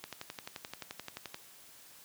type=click train; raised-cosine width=0.2 ms; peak=-23 dBFS; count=16; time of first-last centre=0.04-1.344 s; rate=11.5 Hz; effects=white hiss -56 dBFS RMS until 2.04 s + high-pass 80 Hz 12 dB/octave